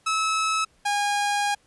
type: tone pair in turn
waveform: sawtooth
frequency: 1297 / 817.1 Hz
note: E6 / G#5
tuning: -28 / -28 cents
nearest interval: minor sixth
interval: 800 cents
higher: first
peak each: -18 dBFS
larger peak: neither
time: 0.06-0.65 / 0.85-1.55 s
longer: second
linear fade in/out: 10 ms
effects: pink hiss -62 dBFS RMS until 1.66 s + resampled to 24000 Hz